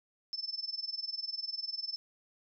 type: tone with tremolo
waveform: sine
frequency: 5280 Hz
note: E8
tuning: 2 cents sharp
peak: -32 dBFS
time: 0.33-1.96 s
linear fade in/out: 0 ms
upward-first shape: sine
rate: 20 Hz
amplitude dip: 90%
effects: none